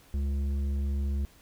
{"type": "tone with tanh clipping", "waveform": "triangle", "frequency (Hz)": 69.8, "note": "C#2", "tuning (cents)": 13, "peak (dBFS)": -28, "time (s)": [0.14, 1.25], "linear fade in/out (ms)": 0, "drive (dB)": 13, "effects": ["pink hiss -58 dBFS RMS until 1.41 s"]}